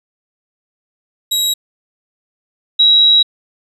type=tone pair in turn; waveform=sawtooth / sine; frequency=3843 / 3864 Hz; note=B7 / B7; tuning=-48 / -39 cents; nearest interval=unison; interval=9 cents; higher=second; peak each=-10 / -6 dBFS; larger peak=second; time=1.31-1.54 / 2.79-3.23 s; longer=second; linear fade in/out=10 ms; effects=resampled to 32000 Hz + 8-bit